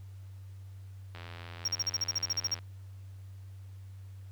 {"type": "click train", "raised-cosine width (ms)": 0.3, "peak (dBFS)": -29, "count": 124, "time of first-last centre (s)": [1.15, 2.589], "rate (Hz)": 85.5}
{"type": "tone bursts", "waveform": "triangle", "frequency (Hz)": 5588, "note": "F8", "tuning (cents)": 0, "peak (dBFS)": -26, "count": 13, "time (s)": [1.65, 2.545], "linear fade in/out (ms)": 5, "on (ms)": 31, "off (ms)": 41}
{"effects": ["added 96 Hz sine -44 dBFS peak until 4.31 s", "pink hiss -66 dBFS RMS until 4.31 s"]}